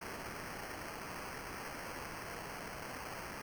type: noise with sample-and-hold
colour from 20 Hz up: white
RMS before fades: -45 dBFS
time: 0.01-3.42 s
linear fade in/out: 10 ms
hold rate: 3675 Hz
effects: none